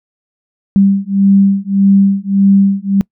sine beating tone pair, 196 / 197.7 Hz, G3 / G3, 0 / +15 cents, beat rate 1.7 Hz, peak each -10 dBFS, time 0.76-3.01 s, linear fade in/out 0 ms, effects noise-tail reverb RT60 0.1 s tail -25 dB re dry

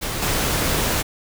pink noise with level steps, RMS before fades -26 / -21 dBFS, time 0.01-1.03 s, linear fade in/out 20 ms, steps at 0.22 s, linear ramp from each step 5 ms, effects none

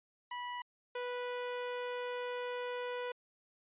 sawtooth tone pair in turn, 979 / 492.1 Hz, B5 / B4, -15 / -6 cents, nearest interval octave, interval 1191 cents, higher first, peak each -35 / -33 dBFS, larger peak second, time 0.31-0.62 / 0.95-3.12 s, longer second, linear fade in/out 5 ms, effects resampled to 8000 Hz

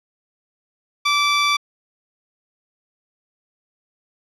15% pulse tone, 1163 Hz, D6, 17 cents flat, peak -9 dBFS, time 1.05-1.57 s, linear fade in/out 10 ms, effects low-pass 6000 Hz 12 dB/octave

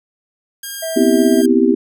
5% pulse tone with pitch glide, 1615 to 1601.1 Hz, G#6 to G6, -49 to +36 cents, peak -15 dBFS, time 0.63-1.46 s, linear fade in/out 5 ms, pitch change -15 cents, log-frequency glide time 0.78-0.87 s
triangle tone, 650 Hz, E5, 24 cents flat, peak -19 dBFS, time 0.82-1.42 s, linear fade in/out 10 ms
sine chord, C major seventh, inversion third, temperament just, 245.3 / 261.6 / 327 / 392.4 Hz, B3 / C4 / E4 / G4, -12 / 0 / -14 / +2 cents, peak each -15 dBFS, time 0.96-1.75 s, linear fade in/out 10 ms
effects none

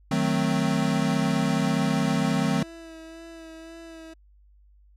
square chord, D# diminished seventh, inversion none, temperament equal, 155.56 / 185 / 220 / 261.6 Hz, D#3 / F#3 / A3 / C4, 0 / 0 / 0 / 0 cents, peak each -28 dBFS, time 0.11-2.63 s, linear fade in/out 5 ms
30% pulse tone with vibrato, 327.7 Hz, E4, 10 cents flat, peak -38 dBFS, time 2.61-4.14 s, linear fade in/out 10 ms, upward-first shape sine, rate 1.9 Hz, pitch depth 24 cents each way
effects added 50 Hz sine -53 dBFS peak until 4.96 s + low-pass 9000 Hz 12 dB/octave

